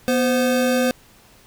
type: tone pair together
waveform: square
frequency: 244.1 / 516 Hz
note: B3 / C5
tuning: -20 / -24 cents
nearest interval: octave + minor second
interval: 1296 cents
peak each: -20 dBFS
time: 0.08-0.91 s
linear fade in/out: 0 ms
effects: pink hiss -51 dBFS RMS until 1.46 s